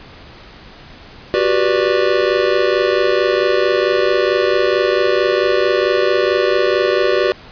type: chord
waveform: square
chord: G major seventh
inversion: third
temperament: just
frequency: 367.5 / 392 / 490 / 588 Hz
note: F#4 / G4 / B4 / D5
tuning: -12 / 0 / -14 / +2 cents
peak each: -19 dBFS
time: 1.34-7.32 s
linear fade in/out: 0 ms
effects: pink hiss -39 dBFS RMS until 7.51 s + resampled to 11025 Hz